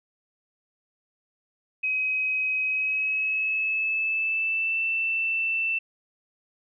sine tone with pitch glide, 2533 to 2667 Hz, D#7 to E7, +30 to +20 cents, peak -23 dBFS, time 1.83-5.79 s, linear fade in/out 10 ms, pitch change +90 cents, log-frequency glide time 2.64-4.82 s, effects none

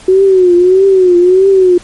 sine tone with vibrato, 370 Hz, F#4, in tune, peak -3 dBFS, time 0.08-1.78 s, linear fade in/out 5 ms, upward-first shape triangle, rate 1.6 Hz, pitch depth 110 cents each way, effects pink hiss -36 dBFS RMS until 1.83 s + MP3 48 kbps

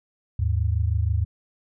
sine tone pair together, 77.78 / 104.08 Hz, D#2 / G#2, 0 / +4 cents, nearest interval perfect fourth, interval 504 cents, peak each -22 / -23 dBFS, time 0.39-1.25 s, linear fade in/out 5 ms, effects none

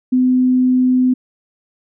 sine tone, 254 Hz, B3, 49 cents sharp, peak -10 dBFS, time 0.12-1.14 s, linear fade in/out 10 ms, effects none

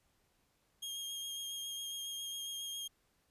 sawtooth tone with vibrato, 3239 Hz, G#7, 44 cents flat, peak -37 dBFS, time 0.82-2.88 s, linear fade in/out 10 ms, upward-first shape sine, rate 7.3 Hz, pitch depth 15 cents each way, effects pink hiss -75 dBFS RMS until 3.3 s + resampled to 32000 Hz

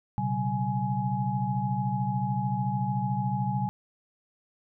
sine tone cluster, 122.4 / 136 / 191.5 / 838 Hz, B2 / C#3 / G3 / G#5, -15 / -33 / -40 / +15 cents, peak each -31 dBFS, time 0.18-3.69 s, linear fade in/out 0 ms, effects none

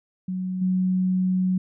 sine tone with level steps, 185 Hz, F#3, in tune, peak -25 / -19 dBFS, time 0.28-1.58 s, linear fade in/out 5 ms, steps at 0.61 s, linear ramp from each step 10 ms, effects none

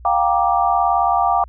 sine chord, G minor seventh, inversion third, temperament just, 705.6 / 784 / 940.8 / 1176 Hz, F5 / G5 / Bb5 / D6, +18 / 0 / +16 / +2 cents, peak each -18 / -18 / -22 / -20 dBFS, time 0.05-1.44 s, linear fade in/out 2 ms, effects added 60 Hz sine -37 dBFS peak until 1.48 s

